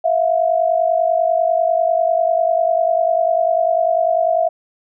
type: tone pair together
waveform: sine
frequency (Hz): 653.9 / 704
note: E5 / F5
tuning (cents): -14 / +14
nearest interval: minor second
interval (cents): 128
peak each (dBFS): -15 / -17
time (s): 0.04-4.49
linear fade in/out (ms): 10
effects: none